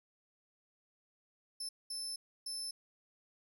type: tone bursts at uneven times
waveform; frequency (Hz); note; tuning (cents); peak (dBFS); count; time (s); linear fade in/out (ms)
30% pulse; 5274; E8; 0; -35; 3; 1.6-1.69 / 1.9-2.16 / 2.46-2.71; 5
effects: none